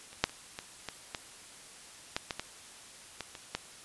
clicks, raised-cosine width 0.2 ms, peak -30 / -6 / -29 / -21 / -19 / -17 / -13 / -16 / -17 / -19 / -26 / -14 dBFS, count 12, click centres 0.13 / 0.24 / 0.295 / 0.589 / 0.887 / 1.148 / 2.165 / 2.308 / 2.396 / 3.207 / 3.352 / 3.55 s, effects white hiss -51 dBFS RMS until 3.84 s + resampled to 24000 Hz

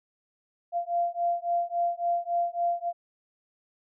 sine beating tone pair, 690 / 693.6 Hz, F5 / F5, -21 / -12 cents, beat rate 3.6 Hz, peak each -28 dBFS, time 0.72-2.93 s, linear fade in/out 50 ms, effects none

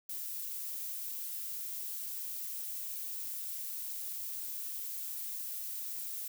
violet noise, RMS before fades -40 dBFS, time 0.09-6.28 s, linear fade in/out 5 ms, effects none

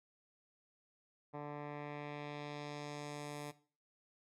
10% pulse tone with low-pass filter sweep, 146.83 Hz, D3, in tune, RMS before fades -45 dBFS, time 1.33-3.52 s, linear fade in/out 20 ms, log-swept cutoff 1200 to 12000 Hz, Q 1.2, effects noise-tail reverb RT60 0.4 s tail -17 dB re dry

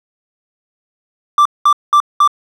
triangle tone bursts, 1174.7 Hz, D6, in tune, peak -4 dBFS, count 4, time 1.38-2.276 s, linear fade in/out 2 ms, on 74 ms, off 200 ms, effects none

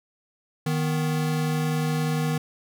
square tone pair together, 155.7 / 247.2 Hz, D#3 / B3, +2 / +2 cents, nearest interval minor sixth, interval 800 cents, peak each -24 / -31 dBFS, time 0.66-2.38 s, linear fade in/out 5 ms, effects none

